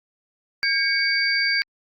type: tone cluster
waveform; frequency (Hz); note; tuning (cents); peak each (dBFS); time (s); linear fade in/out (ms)
sine; 1617 / 2235 / 4658; G#6 / C#7 / D8; -47 / +14 / -15; -23; 0.63-1.62; 0
effects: Opus 48 kbps